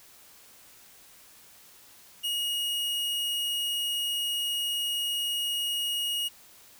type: tone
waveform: 45% pulse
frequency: 2877 Hz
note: F#7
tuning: 49 cents flat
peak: -27 dBFS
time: 2.23-6.29 s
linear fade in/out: 20 ms
effects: white hiss -54 dBFS RMS until 6.79 s